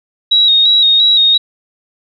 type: tone with vibrato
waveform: sine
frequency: 3797 Hz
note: A#7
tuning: 31 cents sharp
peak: -6 dBFS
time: 0.31-1.38 s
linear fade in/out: 10 ms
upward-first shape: square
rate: 2.9 Hz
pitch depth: 36 cents each way
effects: none